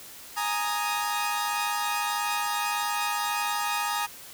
sawtooth chord, Ab suspended second, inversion none, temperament equal, 830.6 / 932.3 / 1244.5 Hz, Ab5 / Bb5 / Eb6, 0 / 0 / 0 cents, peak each -27 dBFS, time 0.36-4.07 s, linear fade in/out 20 ms, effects white hiss -45 dBFS RMS until 4.33 s

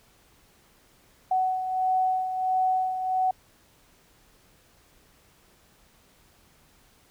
sine beating tone pair, 747 / 748.5 Hz, F#5 / F#5, +16 / +20 cents, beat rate 1.5 Hz, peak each -23 / -31 dBFS, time 1.31-3.31 s, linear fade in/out 5 ms, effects pink hiss -60 dBFS RMS until 7.1 s

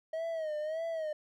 triangle tone with vibrato, 632 Hz, D#5, 27 cents sharp, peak -31 dBFS, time 0.13-1.13 s, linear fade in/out 5 ms, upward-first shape sine, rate 1.7 Hz, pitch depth 87 cents each way, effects none

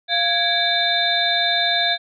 sine tone cluster, 695 / 1660 / 2301 / 3613 / 4039 Hz, F5 / G#6 / D7 / A7 / B7, -9 / -1 / -36 / +45 / +38 cents, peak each -23 / -23 / -29 / -20 / -24 dBFS, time 0.08-1.98 s, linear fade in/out 50 ms, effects none

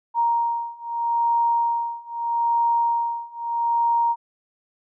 sine beating tone pair, 935 / 935.79 Hz, A#5 / A#5, +5 / +6 cents, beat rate 0.79 Hz, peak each -23 / -22 dBFS, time 0.14-4.16 s, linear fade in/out 50 ms, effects none

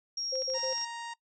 sine tone, 5588 Hz, F8, in tune, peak -32 dBFS, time 0.17-0.85 s, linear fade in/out 5 ms
sine tone bursts, 523.3 Hz, C5, in tune, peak -32 dBFS, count 3, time 0.32-0.736 s, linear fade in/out 10 ms, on 110 ms, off 43 ms
clicks, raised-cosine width 0.2 ms, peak -33 dBFS, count 9, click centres 0.355 / 0.421 / 0.501 / 0.538 / 0.594 / 0.643 / 0.726 / 0.78 / 0.814 s
harmonic tone, 934 Hz, A#5, 3 cents sharp, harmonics 1 / 2 / 3 / 4 / 5 / 6 / 7 / 8 / 9, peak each -39 / -45 / -49 / -51 / -53 / -55 / -56 / -57 / -58 dBFS, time 0.54-1.14 s, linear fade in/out 10 ms
effects noise-tail reverb RT60 0.1 s tail -21 dB re dry

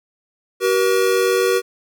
square tone pair together, 379.7 / 478.4 Hz, F#4 / A#4, +45 / +45 cents, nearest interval major third, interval 400 cents, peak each -18 dBFS, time 0.6-1.62 s, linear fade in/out 50 ms, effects none

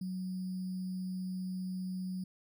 sine tone with sample-and-hold, 185 Hz, F#3, in tune, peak -35 dBFS, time 0.01-2.24 s, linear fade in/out 5 ms, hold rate 4900 Hz, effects none

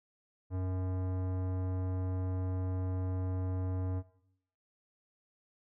sine tone with tanh clipping, 92.7 Hz, F#2, 4 cents sharp, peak -34 dBFS, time 0.5-4.03 s, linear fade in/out 50 ms, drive 18 dB, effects noise-tail reverb RT60 0.7 s tail -17 dB re dry

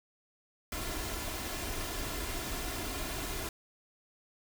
pink noise with comb filter, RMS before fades -37 dBFS, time 0.72-3.49 s, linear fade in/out 2 ms, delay 2.9 ms, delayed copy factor +0.5, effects none

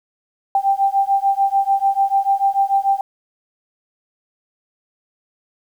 sine beating tone pair, 784 / 790.8 Hz, G5 / G5, 0 / +15 cents, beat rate 6.8 Hz, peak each -17 dBFS, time 0.55-3.01 s, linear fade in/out 2 ms, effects 8-bit

